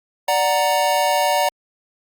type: chord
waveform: square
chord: D augmented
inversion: none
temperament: equal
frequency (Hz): 587.3 / 740 / 932.3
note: D5 / F#5 / A#5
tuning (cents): 0 / 0 / 0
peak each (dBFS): -21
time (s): 0.28-1.49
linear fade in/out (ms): 5
effects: Opus 48 kbps